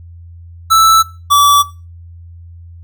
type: tone pair in turn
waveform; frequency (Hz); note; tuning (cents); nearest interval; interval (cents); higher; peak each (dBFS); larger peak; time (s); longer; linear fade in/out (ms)
square; 1318.5 / 1152.5; E6 / D6; 0 / -33; major second; 233; first; -6; neither; 0.7-1.03 / 1.3-1.63; neither; 20
effects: noise-tail reverb RT60 0.3 s tail -18 dB re dry + added 85 Hz sine -32 dBFS peak until 2.83 s